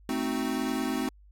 square chord, A diminished seventh, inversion none, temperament equal, 220 / 261.6 / 311.1 / 370 Hz, A3 / C4 / Eb4 / Gb4, 0 / 0 / 0 / 0 cents, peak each -35 / -31 / -35 / -37 dBFS, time 0.09-1.09 s, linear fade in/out 2 ms, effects added 50 Hz sine -52 dBFS peak until 1.31 s + AAC 64 kbps

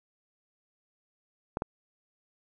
clicks, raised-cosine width 1 ms, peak -16 dBFS, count 2, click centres 1.571 / 1.621 s, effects none

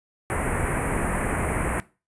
pink band-stop noise, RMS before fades -25 dBFS, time 0.3-1.8 s, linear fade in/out 0 ms, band 2300 to 9200 Hz, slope 48 dB/octave, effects noise-tail reverb RT60 0.3 s tail -19 dB re dry + resampled to 22050 Hz

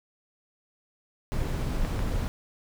brown noise, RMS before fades -28 dBFS, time 1.32-2.28 s, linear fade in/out 0 ms
clicks, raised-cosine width 0.5 ms, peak -21 dBFS, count 2, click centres 1.849 / 1.992 s
effects none

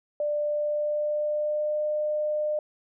sine tone with pitch glide, 592 to 603.7 Hz, D5 to D5, +14 to +48 cents, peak -24 dBFS, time 0.2-2.59 s, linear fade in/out 2 ms, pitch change +34 cents, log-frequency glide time 0.32-1.84 s, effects none

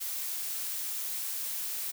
blue noise, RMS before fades -35 dBFS, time 0-1.92 s, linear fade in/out 20 ms, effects none

